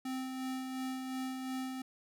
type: tone with tremolo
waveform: square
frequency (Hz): 260.2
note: C4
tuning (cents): -9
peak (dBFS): -36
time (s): 0.05-1.82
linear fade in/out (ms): 5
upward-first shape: sine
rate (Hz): 2.8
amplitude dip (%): 35
effects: none